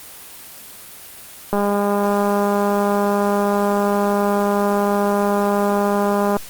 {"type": "click train", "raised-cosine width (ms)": 1, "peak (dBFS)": -6, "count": 983, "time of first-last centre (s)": [1.53, 6.367], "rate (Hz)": 203, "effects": ["white hiss -38 dBFS RMS until 6.49 s", "Opus 24 kbps"]}